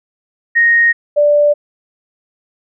sine tone pair in turn, 1864.7 / 587.3 Hz, A#6 / D5, 0 / 0 cents, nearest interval octave + minor sixth, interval 2000 cents, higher first, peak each -7 dBFS, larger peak neither, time 0.55-0.93 / 1.16-1.54 s, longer neither, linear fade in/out 20 ms, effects none

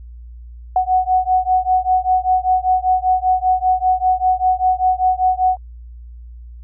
sine beating tone pair, 739 / 744.1 Hz, F#5 / F#5, -2 / +10 cents, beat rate 5.1 Hz, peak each -16 dBFS, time 0.76-5.57 s, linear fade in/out 2 ms, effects added 59 Hz sine -33 dBFS peak until 6.63 s

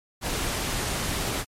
pink noise, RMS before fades -28 dBFS, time 0.21-1.45 s, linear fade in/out 50 ms, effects low-pass 12000 Hz 12 dB/octave + MP3 64 kbps

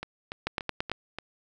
two click trains, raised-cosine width 0.3 ms, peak -19 / -12 dBFS, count 5 / 5, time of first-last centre 0.03-1.186 / 0.47-0.916 s, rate 3.46 / 8.96 Hz, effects none

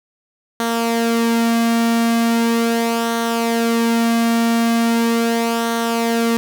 sawtooth tone with flanger, 231.1 Hz, A#3, 15 cents flat, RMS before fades -17 dBFS, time 0.6-6.37 s, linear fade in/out 0 ms, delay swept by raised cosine 0.4 to 2.4 ms, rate 0.39 Hz, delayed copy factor -0.5, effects none

